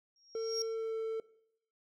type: tone with exponential growth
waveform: sine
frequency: 5588 Hz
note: F8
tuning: in tune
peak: -30 dBFS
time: 0.16-0.62 s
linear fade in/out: 1 ms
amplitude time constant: 100 ms
type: tone with pitch glide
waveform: triangle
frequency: 450 to 445.9 Hz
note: A4 to A4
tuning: +39 to +23 cents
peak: -31 dBFS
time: 0.35-1.2 s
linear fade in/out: 2 ms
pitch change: -16 cents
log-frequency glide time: 0.69-0.96 s
effects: noise-tail reverb RT60 0.7 s tail -20 dB re dry + tanh soft clip ceiling -25 dBFS